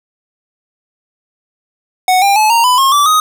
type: tone with pitch steps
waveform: square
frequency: 740 / 797.7 / 859.9 / 927 / 999.3 / 1077.2 / 1161.2 / 1251.7 Hz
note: F#5 / G5 / A5 / A#5 / B5 / C#6 / D6 / D#6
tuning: 0 / +30 / -40 / -10 / +20 / -50 / -20 / +10 cents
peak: -8 dBFS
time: 2.08-3.2 s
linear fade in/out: 2 ms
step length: 140 ms
effects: none